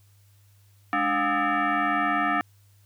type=tone with frequency modulation; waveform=sine; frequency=293.7 Hz; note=D4; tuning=in tune; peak=-21 dBFS; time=0.93-2.41 s; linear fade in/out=0 ms; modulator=503 Hz; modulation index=3.4; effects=added 100 Hz sine -55 dBFS peak until 2.85 s + white hiss -65 dBFS RMS until 2.85 s